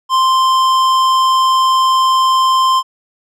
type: tone with tanh clipping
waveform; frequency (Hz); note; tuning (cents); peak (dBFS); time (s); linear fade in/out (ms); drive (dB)
triangle; 1045; C6; -2; -11; 0.09-2.83; 50; 18
effects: none